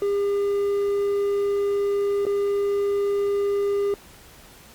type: tone with dropouts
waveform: triangle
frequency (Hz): 403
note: G4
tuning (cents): +48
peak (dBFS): -18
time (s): 0.02-3.94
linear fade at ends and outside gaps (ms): 1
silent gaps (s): 2.253-2.266
effects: pink hiss -48 dBFS RMS until 4.74 s + Opus 48 kbps